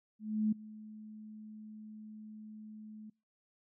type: tone with ADSR envelope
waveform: sine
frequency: 215 Hz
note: A3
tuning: 40 cents flat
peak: -26 dBFS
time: 0.19-3.1 s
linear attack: 330 ms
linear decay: 8 ms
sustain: -20 dB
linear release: 6 ms
effects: noise-tail reverb RT60 0.3 s tail -26 dB re dry